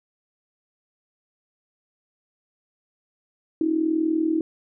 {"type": "tone with amplitude modulation", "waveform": "sine", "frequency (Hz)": 320, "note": "D#4", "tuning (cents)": 49, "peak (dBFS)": -16, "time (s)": [3.61, 4.41], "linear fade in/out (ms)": 2, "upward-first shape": "sine", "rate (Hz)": 40.3, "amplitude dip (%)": 75, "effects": []}